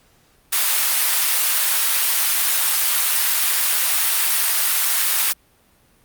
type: high-pass noise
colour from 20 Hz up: white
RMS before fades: -18 dBFS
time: 0.52-5.33 s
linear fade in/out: 10 ms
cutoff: 1000 Hz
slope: 12 dB/octave
effects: pink hiss -57 dBFS RMS until 6.04 s + Opus 48 kbps